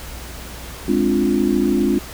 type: chord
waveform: sine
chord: D half-diminished seventh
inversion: second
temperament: equal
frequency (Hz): 207.7 / 261.6 / 293.7 / 349.2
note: Ab3 / C4 / D4 / F4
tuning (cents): 0 / 0 / 0 / 0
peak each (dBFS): -20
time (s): 0.88-1.99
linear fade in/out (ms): 5
effects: added 60 Hz sine -35 dBFS peak until 2.13 s + pink hiss -35 dBFS RMS until 2.13 s